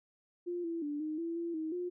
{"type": "tone with pitch steps", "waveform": "sine", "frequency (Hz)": [350.6, 334, 292.8, 309.1, 334.1, 338.9, 316.4, 355.9], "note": ["F4", "E4", "D4", "D#4", "E4", "E4", "D#4", "F4"], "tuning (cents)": [7, 23, -5, -11, 23, 48, 29, 33], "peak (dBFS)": -34, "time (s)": [0.46, 1.9], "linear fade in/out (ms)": 20, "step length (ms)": 180, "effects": []}